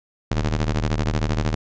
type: ring-modulated tone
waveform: sawtooth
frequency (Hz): 76.7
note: D#2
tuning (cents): -24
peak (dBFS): -13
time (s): 0.31-1.55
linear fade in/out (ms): 5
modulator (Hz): 31.9
effects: resampled to 16000 Hz